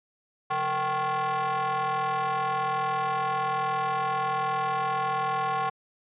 square ring-modulated tone, 158.1 Hz, D#3, 28 cents sharp, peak -23 dBFS, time 0.5-5.7 s, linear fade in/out 10 ms, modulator 928 Hz, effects resampled to 8000 Hz

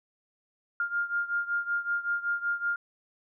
sine beating tone pair, 1404 / 1409.3 Hz, F6 / F6, +9 / +15 cents, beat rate 5.3 Hz, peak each -29 / -32 dBFS, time 0.8-2.76 s, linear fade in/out 2 ms, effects none

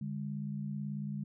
sine tone pair together, 145.6 / 203.9 Hz, D3 / G#3, -15 / -32 cents, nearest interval tritone, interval 583 cents, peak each -38 / -38 dBFS, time 0.01-1.24 s, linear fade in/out 5 ms, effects none

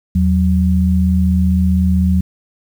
sine tone pair together, 80.76 / 185 Hz, E2 / F#3, -35 / 0 cents, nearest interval octave + major second, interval 1435 cents, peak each -13 dBFS, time 0.15-2.21 s, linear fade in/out 5 ms, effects 7-bit

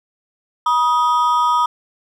triangle ring-modulated tone, 1108.7 Hz, C#6, in tune, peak -8 dBFS, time 0.66-1.66 s, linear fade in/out 5 ms, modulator 141 Hz, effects none

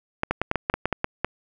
clicks, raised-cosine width 0.5 ms, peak -7 dBFS, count 11, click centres 0.234 / 0.31 / 0.416 / 0.514 / 0.557 / 0.699 / 0.74 / 0.856 / 0.927 / 1.044 / 1.246 s, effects none

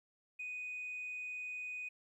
sine tone, 2489 Hz, D#7, in tune, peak -39 dBFS, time 0.39-1.89 s, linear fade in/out 10 ms, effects tanh soft clip ceiling -37 dBFS + 13-bit

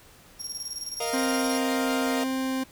30% pulse tone with tremolo, 5588 Hz, F8, in tune, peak -27 dBFS, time 0.39-1.6 s, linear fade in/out 20 ms, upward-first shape square, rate 19 Hz, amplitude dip 60%
sawtooth chord, Bb suspended fourth, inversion none, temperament equal, 466.2 / 622.3 / 698.5 Hz, Bb4 / Eb5 / F5, 0 / 0 / 0 cents, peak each -27 / -30 / -28 dBFS, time 1-2.24 s, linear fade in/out 5 ms
40% pulse tone, 262.6 Hz, C4, 6 cents sharp, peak -25 dBFS, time 1.13-2.64 s, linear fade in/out 10 ms
effects pink hiss -53 dBFS RMS until 2.71 s

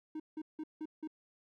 triangle tone bursts, 311.1 Hz, D#4, in tune, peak -36 dBFS, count 5, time 0.15-1.075 s, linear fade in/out 5 ms, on 49 ms, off 170 ms, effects none

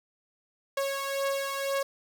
sawtooth beating tone pair, 550 / 552 Hz, C#5 / C#5, -14 / -7 cents, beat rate 2 Hz, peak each -26 / -30 dBFS, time 0.77-1.83 s, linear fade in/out 5 ms, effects none

